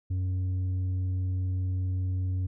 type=tone with tanh clipping; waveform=sine; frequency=92.5 Hz; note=F#2; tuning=in tune; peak=-27 dBFS; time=0.1-2.47 s; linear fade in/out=10 ms; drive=4 dB; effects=none